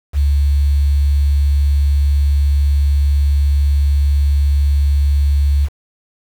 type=tone with quantisation; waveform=sine; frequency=71 Hz; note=C#2; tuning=42 cents sharp; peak=-10 dBFS; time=0.13-5.69 s; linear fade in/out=50 ms; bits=6; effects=none